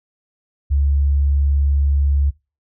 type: tone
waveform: sine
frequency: 70.5 Hz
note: C#2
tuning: 30 cents sharp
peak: -13 dBFS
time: 0.7-2.31 s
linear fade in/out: 20 ms
effects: noise-tail reverb RT60 0.3 s tail -24 dB re dry